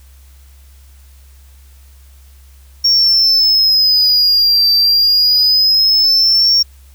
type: exponential two-way sweep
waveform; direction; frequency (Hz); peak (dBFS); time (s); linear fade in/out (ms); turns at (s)
triangle; down then up; 5530 to 4660 to 5530; -7; 2.84-6.63; 10; 4.72
effects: added 67 Hz sine -39 dBFS peak until 6.94 s + white hiss -51 dBFS RMS until 6.94 s